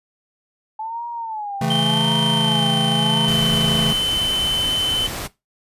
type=tone with vibrato; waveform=sine; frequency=862 Hz; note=A5; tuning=36 cents flat; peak=-25 dBFS; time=0.79-3.26 s; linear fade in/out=5 ms; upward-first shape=sine; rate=0.87 Hz; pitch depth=160 cents each way
type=chord; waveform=square; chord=A major; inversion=first; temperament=just; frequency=137.5 / 165 / 220 Hz; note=C#3 / E3 / A3; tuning=-14 / +2 / 0 cents; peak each=-24 dBFS; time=1.61-3.93 s; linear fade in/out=5 ms
type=tone with pitch glide; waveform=triangle; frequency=3125 to 3054 Hz; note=G7 to G7; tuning=-6 to -46 cents; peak=-17 dBFS; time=1.7-5.07 s; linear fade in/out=5 ms; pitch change=-40 cents; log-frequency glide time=2.13-3.57 s
type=noise; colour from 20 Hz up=pink; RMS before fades=-28 dBFS; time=3.27-5.28 s; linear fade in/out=20 ms
effects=noise-tail reverb RT60 0.2 s tail -18 dB re dry + resampled to 32000 Hz